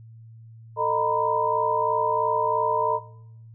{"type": "tone cluster", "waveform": "sine", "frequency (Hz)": [445.6, 614, 939, 1002], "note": ["A4", "D#5", "A#5", "B5"], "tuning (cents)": [22, -23, 12, 25], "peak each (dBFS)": [-27, -28, -25, -26], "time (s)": [0.76, 3], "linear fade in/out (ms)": 50, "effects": ["noise-tail reverb RT60 0.7 s tail -17 dB re dry", "added 113 Hz sine -43 dBFS peak until 3.54 s"]}